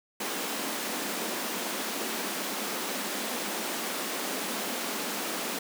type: high-pass noise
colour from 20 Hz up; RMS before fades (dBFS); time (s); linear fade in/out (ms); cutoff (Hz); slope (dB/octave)
pink; -33; 0.2-5.59; 5; 200; 48
effects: none